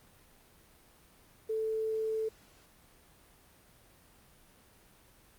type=tone with quantisation; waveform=sine; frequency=440 Hz; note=A4; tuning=in tune; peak=-30 dBFS; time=1.49-2.29 s; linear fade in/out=10 ms; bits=10; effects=pink hiss -61 dBFS RMS until 5.38 s + Opus 32 kbps